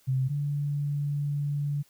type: tone pair in turn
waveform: sine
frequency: 131.3 / 144.47 Hz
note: C3 / D3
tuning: +6 / -28 cents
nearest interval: major second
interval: 166 cents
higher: second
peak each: -23 / -26 dBFS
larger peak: first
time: 0.07-0.29 / 0.29-1.83 s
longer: second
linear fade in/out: 20 ms
effects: white hiss -63 dBFS RMS until 1.89 s